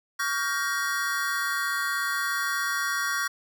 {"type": "chord", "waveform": "square", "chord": "G half-diminished seventh", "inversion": "second", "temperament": "just", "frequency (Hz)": [1128.9, 1411.2, 1568, 1881.6], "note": ["Db6", "F6", "G6", "Bb6"], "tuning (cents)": [31, 18, 0, 16], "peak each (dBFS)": -32, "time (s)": [0.19, 3.28], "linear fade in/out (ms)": 10, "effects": []}